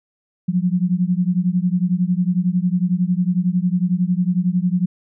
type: beating tone pair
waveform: sine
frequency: 175.1 / 186.1 Hz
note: F3 / F#3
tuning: +5 / +10 cents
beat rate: 11 Hz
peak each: -18 / -19 dBFS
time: 0.48-4.86 s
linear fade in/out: 10 ms
effects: none